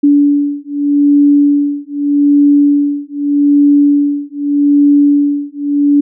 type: beating tone pair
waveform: sine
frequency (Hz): 287.3 / 288.12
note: D4 / D4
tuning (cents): -38 / -33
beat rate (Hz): 0.82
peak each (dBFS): -10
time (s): 0.03-6.01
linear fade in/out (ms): 10
effects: none